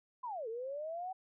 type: linear two-way sweep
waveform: sine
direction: down then up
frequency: 1039 to 434.6 to 765 Hz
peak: -38 dBFS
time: 0.23-1.13 s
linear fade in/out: 10 ms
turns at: 0.48 s
effects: none